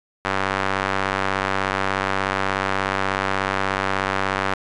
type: tone with band-pass filter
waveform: square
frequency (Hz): 48.3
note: G1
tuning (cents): -25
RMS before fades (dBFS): -23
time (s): 0.25-4.54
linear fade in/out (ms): 0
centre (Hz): 1400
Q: 1.1
effects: resampled to 22050 Hz